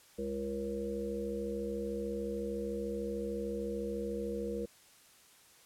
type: harmonic tone with a mistuned harmonic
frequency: 68.4 Hz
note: C#2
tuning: 23 cents flat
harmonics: 1 / 3 / 5 / 7 / 8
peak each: -46 / -40 / -42 / -37 / -46 dBFS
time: 0.18-4.66 s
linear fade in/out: 10 ms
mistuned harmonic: 7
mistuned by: -19 cents
effects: white hiss -61 dBFS RMS until 5.65 s + low-pass 12000 Hz 12 dB/octave